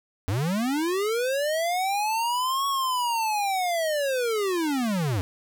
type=linear two-way sweep; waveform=square; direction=up then down; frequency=86.5 to 1117 to 86.5 Hz; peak=-24 dBFS; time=0.28-5.21 s; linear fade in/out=0 ms; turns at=2.67 s; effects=none